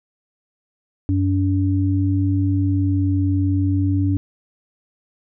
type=tone pair together; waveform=sine; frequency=95.5 / 286 Hz; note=G2 / D4; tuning=-45 / -46 cents; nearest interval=octave + perfect fifth; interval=1899 cents; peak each=-17 / -20 dBFS; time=1.09-4.17 s; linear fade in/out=0 ms; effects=none